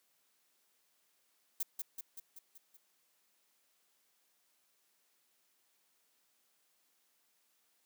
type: noise with echo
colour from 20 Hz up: violet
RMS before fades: -35 dBFS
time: 1.6-1.63 s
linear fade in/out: 5 ms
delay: 190 ms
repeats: 6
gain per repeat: -4 dB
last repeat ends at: 2.77 s
effects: white hiss -75 dBFS RMS until 7.85 s + high-pass 200 Hz 12 dB/octave